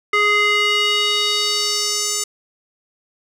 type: tone with band-pass filter sweep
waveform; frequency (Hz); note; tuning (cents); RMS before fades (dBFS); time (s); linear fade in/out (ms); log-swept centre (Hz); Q
square; 415.3; G#4; 0; -18; 0.13-2.24; 5; 1800 to 7200; 2.4
effects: none